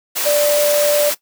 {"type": "tone in noise", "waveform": "sine", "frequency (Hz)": 587.3, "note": "D5", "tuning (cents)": 0, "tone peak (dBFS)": -12, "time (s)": [0.25, 1.11], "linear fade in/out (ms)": 20, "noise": "white", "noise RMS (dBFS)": -20, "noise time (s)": [0.15, 1.15], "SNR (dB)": 5, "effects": ["noise-tail reverb RT60 0.1 s tail -17 dB re dry", "high-pass 300 Hz 12 dB/octave"]}